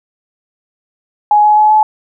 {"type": "tone with pitch steps", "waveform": "sine", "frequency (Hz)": [837, 844.3, 851.6, 859], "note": ["G#5", "G#5", "G#5", "A5"], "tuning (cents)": [13, 28, 43, -42], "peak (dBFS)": -5, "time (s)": [1.31, 1.83], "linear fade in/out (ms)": 2, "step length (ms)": 130, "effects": []}